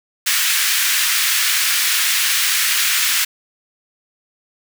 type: high-pass noise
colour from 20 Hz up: pink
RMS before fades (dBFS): -17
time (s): 0.26-3.25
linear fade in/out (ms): 10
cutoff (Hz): 1600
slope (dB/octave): 24
effects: none